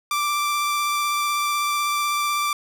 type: tone with vibrato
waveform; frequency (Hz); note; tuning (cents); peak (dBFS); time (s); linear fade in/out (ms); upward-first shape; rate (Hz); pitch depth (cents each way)
sawtooth; 1174.7; D6; 0; -17; 0.11-2.53; 2; square; 16; 9
effects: none